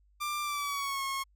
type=tone with pitch glide; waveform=sawtooth; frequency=1186 to 1087.6 Hz; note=D6 to C#6; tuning=+17 to -33 cents; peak=-28 dBFS; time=0.2-1.24 s; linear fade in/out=20 ms; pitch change=-150 cents; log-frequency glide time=0.42-1.03 s; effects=added 50 Hz sine -62 dBFS peak until 1.35 s